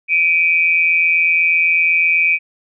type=tone pair together; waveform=sine; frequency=2321 / 2489 Hz; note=D7 / D#7; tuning=-21 / 0 cents; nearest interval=minor second; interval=121 cents; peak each=-14 dBFS; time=0.08-2.39 s; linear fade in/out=50 ms; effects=none